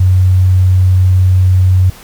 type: tone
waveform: sine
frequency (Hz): 92.5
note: F#2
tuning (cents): 0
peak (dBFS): -5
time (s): 0-1.9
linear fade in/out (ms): 5
effects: pink hiss -36 dBFS RMS until 2.03 s